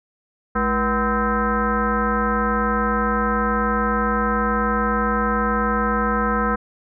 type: tone with frequency modulation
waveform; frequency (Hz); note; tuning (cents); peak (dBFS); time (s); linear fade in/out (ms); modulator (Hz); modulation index
sine; 754; F#5; +32; -17; 0.55-6.56; 10; 271; 2.9
effects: none